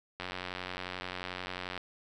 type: click train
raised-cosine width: 0.3 ms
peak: -21 dBFS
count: 145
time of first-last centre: 0.2-1.777 s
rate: 91.3 Hz
effects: none